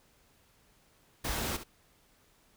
pink noise with echo, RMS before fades -34 dBFS, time 1.24-1.57 s, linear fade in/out 10 ms, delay 68 ms, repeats 1, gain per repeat -11 dB, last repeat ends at 1.638 s, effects pink hiss -66 dBFS RMS until 2.56 s

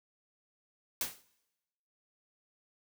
white noise with exponential decay, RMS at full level -30 dBFS, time 1.01-1.22 s, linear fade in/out 1 ms, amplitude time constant 45 ms, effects noise-tail reverb RT60 1.0 s tail -22 dB re dry

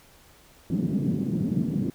white band-pass noise, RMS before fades -26 dBFS, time 0.7-1.9 s, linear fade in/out 2 ms, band 140 to 240 Hz, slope 24 dB/octave, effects pink hiss -55 dBFS RMS until 1.94 s

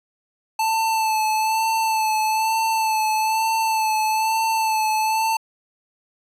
square tone with vibrato, 880 Hz, A5, in tune, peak -19 dBFS, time 0.59-5.37 s, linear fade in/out 5 ms, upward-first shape sine, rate 1.1 Hz, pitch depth 27 cents each way, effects resampled to 32000 Hz

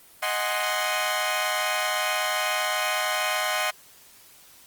15% pulse chord, Ab dominant seventh, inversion second, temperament equal, 622.3 / 740 / 830.6 / 1046.5 Hz, Eb5 / Gb5 / Ab5 / C6, 0 / 0 / 0 / 0 cents, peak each -22 / -22 / -28 / -23 dBFS, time 0.22-3.71 s, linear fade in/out 10 ms, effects white hiss -52 dBFS RMS until 4.66 s + Opus 32 kbps

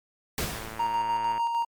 pink noise with exponential decay, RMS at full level -27 dBFS, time 0.38-1.17 s, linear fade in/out 1 ms, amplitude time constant 170 ms
click train, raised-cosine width 0.5 ms, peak -24 dBFS, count 93, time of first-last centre 0.55-1.379 s, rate 111 Hz
triangle tone with tremolo, 932.3 Hz, A#5, in tune, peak -21 dBFS, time 0.79-1.65 s, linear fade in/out 10 ms, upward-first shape square, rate 6.6 Hz, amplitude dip 35%
effects MP3 96 kbps

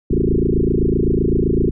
sine tone with frequency modulation, 206.5 Hz, G#3, 10 cents flat, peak -13 dBFS, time 0.1-1.71 s, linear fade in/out 10 ms, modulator 27.8 Hz, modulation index 7.3, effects none

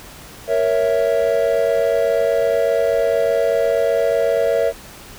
triangle chord, A# diminished, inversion none, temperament equal, 466.2 / 554.4 / 659.3 Hz, A#4 / C#5 / E5, 0 / 0 / 0 cents, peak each -17 dBFS, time 0.47-4.73 s, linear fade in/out 50 ms, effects pink hiss -39 dBFS RMS until 5.18 s

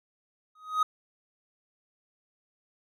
triangle tone with exponential growth, 1255 Hz, D#6, 15 cents sharp, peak -17 dBFS, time 0.55-0.83 s, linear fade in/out 5 ms, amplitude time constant 59 ms, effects none

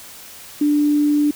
sine tone, 294.5 Hz, D4, 5 cents sharp, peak -13 dBFS, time 0.61-1.31 s, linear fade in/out 5 ms, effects white hiss -39 dBFS RMS until 1.35 s

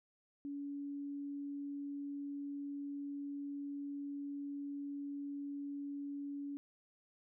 sine tone, 283.7 Hz, C#4, 40 cents sharp, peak -40 dBFS, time 0.45-6.57 s, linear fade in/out 0 ms, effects none

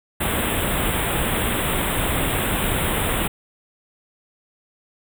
pink band-stop noise, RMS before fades -22 dBFS, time 0.2-3.28 s, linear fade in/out 10 ms, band 3700 to 7900 Hz, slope 96 dB/octave, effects none

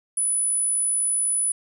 sine tone, 9956 Hz, D#9, in tune, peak -19 dBFS, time 0.17-1.52 s, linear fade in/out 5 ms, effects tanh soft clip ceiling -16 dBFS + 9-bit

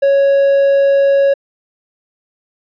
triangle tone, 554.4 Hz, C#5, in tune, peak -6 dBFS, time 0.02-1.34 s, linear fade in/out 10 ms, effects resampled to 11025 Hz

